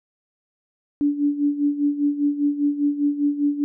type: tone with tremolo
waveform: sine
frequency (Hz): 289.3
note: D4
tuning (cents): -26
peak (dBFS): -15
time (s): 1.01-3.64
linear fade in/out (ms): 0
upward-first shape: sine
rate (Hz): 5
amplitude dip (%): 75
effects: none